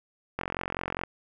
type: click train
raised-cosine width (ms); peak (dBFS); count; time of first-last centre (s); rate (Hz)
0.5; -15; 30; 0.39-1.036; 44.9
effects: none